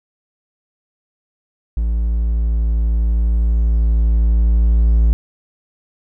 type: tone with level ramp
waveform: triangle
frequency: 56.2 Hz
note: A1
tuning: 37 cents sharp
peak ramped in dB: -13 to -7 dBFS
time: 1.77-5.13 s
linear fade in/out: 0 ms
effects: none